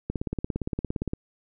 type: click train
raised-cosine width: 3 ms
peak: -15 dBFS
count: 19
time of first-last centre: 0.1-1.134 s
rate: 17.4 Hz
effects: none